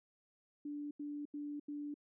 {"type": "tone bursts", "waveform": "sine", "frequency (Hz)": 292.2, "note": "D4", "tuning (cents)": -9, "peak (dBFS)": -40, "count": 4, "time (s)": [0.65, 1.942], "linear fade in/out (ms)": 5, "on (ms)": 260, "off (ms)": 84, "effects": []}